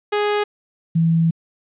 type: tone pair in turn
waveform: sawtooth / sine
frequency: 415.3 / 164.81 Hz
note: G#4 / E3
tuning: 0 / 0 cents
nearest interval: octave + major third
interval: 1600 cents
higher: first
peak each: -13 / -13 dBFS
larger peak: neither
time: 0.12-0.44 / 0.95-1.31 s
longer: second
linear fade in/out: 10 ms
effects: resampled to 8000 Hz + 9-bit